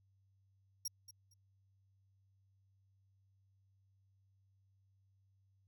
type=tone with echo; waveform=sawtooth; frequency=5610 Hz; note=F8; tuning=7 cents sharp; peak=-35 dBFS; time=0.85-0.88 s; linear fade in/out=5 ms; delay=230 ms; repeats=2; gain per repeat=-14 dB; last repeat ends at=1.34 s; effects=added 97 Hz sine -70 dBFS peak until 5.67 s